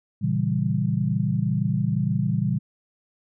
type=chord; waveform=sine; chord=A# diminished seventh; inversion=none; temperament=equal; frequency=116.54 / 138.59 / 164.81 / 196 Hz; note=A#2 / C#3 / E3 / G3; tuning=0 / 0 / 0 / 0 cents; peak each=-26 dBFS; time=0.21-2.59 s; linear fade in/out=20 ms; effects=none